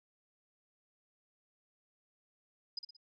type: tone with echo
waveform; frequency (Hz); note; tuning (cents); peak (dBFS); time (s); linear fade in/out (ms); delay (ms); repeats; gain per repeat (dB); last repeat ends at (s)
sine; 4978; D#8; 0; -35; 2.77-2.79; 5; 59; 3; -7; 2.967
effects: none